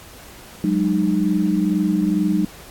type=tone cluster; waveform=sine; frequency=184.7 / 206.9 / 306.1 Hz; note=F#3 / G#3 / D#4; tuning=-3 / -6 / -28 cents; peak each=-20 / -21 / -20 dBFS; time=0.64-2.45 s; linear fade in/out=2 ms; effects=pink hiss -42 dBFS RMS until 2.7 s + AAC 64 kbps